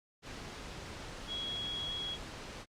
sine tone in noise, 3322 Hz, G#7, in tune, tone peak -36 dBFS, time 1.27-2.18 s, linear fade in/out 50 ms, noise pink, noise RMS -45 dBFS, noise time 0.22-2.66 s, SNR +6 dB, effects low-pass 6000 Hz 12 dB/octave + Opus 48 kbps

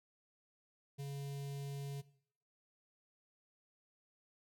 square tone with notch filter, 140.1 Hz, C#3, 19 cents sharp, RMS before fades -43 dBFS, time 0.98-2.02 s, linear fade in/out 20 ms, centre 1300 Hz, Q 0.61, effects noise-tail reverb RT60 0.6 s tail -18 dB re dry

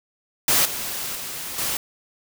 white noise with level steps, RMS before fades -18 / -29 / -32 / -25 dBFS, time 0.48-1.77 s, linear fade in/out 2 ms, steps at 0.65 / 1.15 / 1.58 s, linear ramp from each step 5 ms, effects none

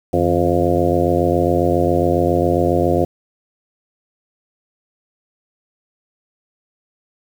harmonic tone with a mistuned harmonic, 87.31 Hz, F2, in tune, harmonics 1 / 2 / 3 / 4 / 5 / 6 / 7 / 8, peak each -22 / -23 / -22 / -19 / -23 / -20 / -24 / -22 dBFS, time 0.13-3.05 s, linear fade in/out 5 ms, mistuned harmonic 2, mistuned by -140 cents, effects 7-bit

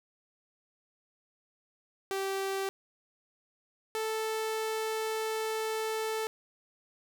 sawtooth tone pair in turn, 388.5 / 439.7 Hz, G4 / A4, -16 / -1 cents, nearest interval major second, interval 215 cents, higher second, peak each -27 / -27 dBFS, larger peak neither, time 2.11-2.69 / 3.95-6.27 s, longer second, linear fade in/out 0 ms, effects none

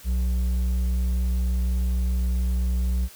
sine tone with hard clipping, 61.74 Hz, B1, in tune, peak -22 dBFS, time 0.04-3.09 s, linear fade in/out 50 ms, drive 5 dB, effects white hiss -47 dBFS RMS until 3.15 s

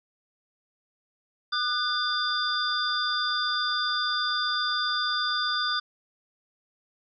sine tone cluster, 1211 / 1484 / 3556 / 4828 Hz, D#6 / F#6 / A7 / D8, -47 / +5 / +18 / +47 cents, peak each -30 dBFS, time 1.52-5.8 s, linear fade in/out 10 ms, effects none

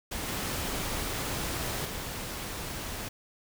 pink noise with level steps, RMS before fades -35 / -33 / -37 dBFS, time 0.11-3.09 s, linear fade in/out 10 ms, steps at 0.27 / 1.85 s, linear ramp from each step 10 ms, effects none

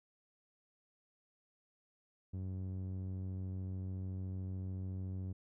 sawtooth tone with low-pass filter, 93.7 Hz, F#2, 22 cents sharp, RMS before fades -41 dBFS, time 2.33-5.33 s, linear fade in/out 10 ms, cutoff 240 Hz, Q 0.61, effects none

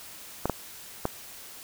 clicks, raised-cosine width 1 ms, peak -11 dBFS, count 3, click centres 0.456 / 0.497 / 1.054 s, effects white hiss -45 dBFS RMS until 1.63 s

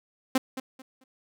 sawtooth tone with echo, 261.6 Hz, C4, in tune, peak -16 dBFS, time 0.35-0.38 s, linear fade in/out 5 ms, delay 220 ms, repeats 3, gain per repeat -12 dB, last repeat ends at 1.04 s, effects none

